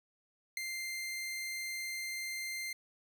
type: tone with ADSR envelope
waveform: sawtooth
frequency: 2093 Hz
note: C7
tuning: in tune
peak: -27 dBFS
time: 0.57-2.73 s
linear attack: 3 ms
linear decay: 7 ms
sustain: -7 dB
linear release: 5 ms
effects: none

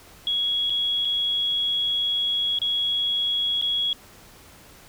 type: tone with dropouts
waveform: sine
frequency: 3333 Hz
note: G#7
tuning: 5 cents sharp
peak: -21 dBFS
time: 0.27-3.93 s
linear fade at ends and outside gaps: 1 ms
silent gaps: 0.698-0.703 / 1.049-1.053 / 2.588-2.617 / 3.613-3.623 s
effects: pink hiss -49 dBFS RMS until 4.88 s

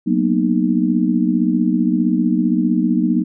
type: chord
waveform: sine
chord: B major seventh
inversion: second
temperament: just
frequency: 185.21 / 231.5 / 246.9 / 308.7 Hz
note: F#3 / A#3 / B3 / D#4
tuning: +2 / -12 / 0 / -14 cents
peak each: -19 dBFS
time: 0.06-3.24 s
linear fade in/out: 20 ms
effects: none

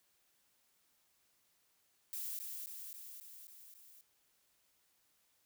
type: noise with echo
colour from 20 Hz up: violet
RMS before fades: -42 dBFS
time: 2.13-2.39 s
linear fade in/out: 0 ms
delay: 270 ms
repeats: 6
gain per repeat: -3 dB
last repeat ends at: 4.01 s
effects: white hiss -75 dBFS RMS until 5.45 s

